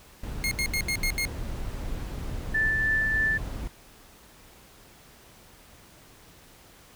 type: noise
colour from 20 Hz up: brown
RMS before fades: -33 dBFS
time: 0.23-3.68 s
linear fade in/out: 5 ms
type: tone bursts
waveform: sawtooth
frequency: 2146 Hz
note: C7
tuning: 43 cents sharp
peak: -22 dBFS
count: 6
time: 0.44-1.252 s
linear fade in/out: 0 ms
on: 72 ms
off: 76 ms
type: tone with tremolo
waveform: sine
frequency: 1760 Hz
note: A6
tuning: in tune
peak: -21 dBFS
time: 2.54-3.38 s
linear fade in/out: 10 ms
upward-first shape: triangle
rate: 3.2 Hz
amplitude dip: 30%
effects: pink hiss -53 dBFS RMS until 6.95 s